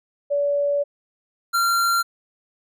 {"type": "tone pair in turn", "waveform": ["sine", "square"], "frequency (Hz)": [573, 1376.7], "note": ["D5", "F6"], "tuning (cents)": [-43, -25], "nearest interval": "octave + minor third", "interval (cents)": 1518, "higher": "second", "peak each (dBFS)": -18, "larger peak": "neither", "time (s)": [[0.3, 0.84], [1.53, 2.03]], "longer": "first", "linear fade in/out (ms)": 20, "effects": []}